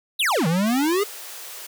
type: exponential two-way sweep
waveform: square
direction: down then up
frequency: 4123 to 154.8 to 425.1 Hz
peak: -19 dBFS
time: 0.19-1.04 s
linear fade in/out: 10 ms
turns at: 0.47 s
type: high-pass noise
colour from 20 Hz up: white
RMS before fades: -37 dBFS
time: 0.66-1.67 s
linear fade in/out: 10 ms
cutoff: 370 Hz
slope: 48 dB/octave
effects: none